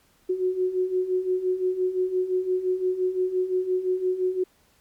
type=beating tone pair; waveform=sine; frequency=364.6 / 370.4 Hz; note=F#4 / F#4; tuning=-25 / +2 cents; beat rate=5.8 Hz; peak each=-28 / -23 dBFS; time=0.29-4.44 s; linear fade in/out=10 ms; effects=pink hiss -62 dBFS RMS until 4.8 s + MP3 96 kbps